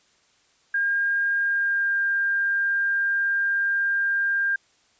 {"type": "tone with pitch glide", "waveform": "sine", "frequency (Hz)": [1613, 1599.1], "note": ["G6", "G6"], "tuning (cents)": [49, 34], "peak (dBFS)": -20, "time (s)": [0.74, 4.56], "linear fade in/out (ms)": 5, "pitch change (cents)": -15, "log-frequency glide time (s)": [1.39, 1.99], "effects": ["white hiss -62 dBFS RMS until 4.99 s", "resampled to 16000 Hz"]}